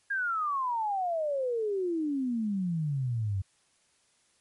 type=exponential sweep; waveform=sine; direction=down; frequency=1641 to 92.9 Hz; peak=-27 dBFS; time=0.1-3.42 s; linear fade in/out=10 ms; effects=white hiss -68 dBFS RMS until 4.4 s + MP3 48 kbps